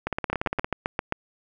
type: two click trains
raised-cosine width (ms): 0.5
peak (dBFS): -9 / -11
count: 7 / 11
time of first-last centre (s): 0.33-1.124 / 0.07-0.645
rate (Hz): 7.56 / 17.4
effects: none